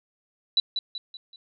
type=tone with echo; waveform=sine; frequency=3951 Hz; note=B7; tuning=in tune; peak=-17 dBFS; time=0.57-0.6 s; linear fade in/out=2 ms; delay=190 ms; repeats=4; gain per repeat=-7 dB; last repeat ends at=1.36 s; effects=none